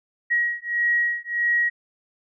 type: beating tone pair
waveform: sine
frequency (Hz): 1900 / 1901.6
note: A#6 / A#6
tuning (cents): +33 / +34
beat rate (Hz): 1.6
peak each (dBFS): -23 / -23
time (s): 0.3-1.7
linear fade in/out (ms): 20
effects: none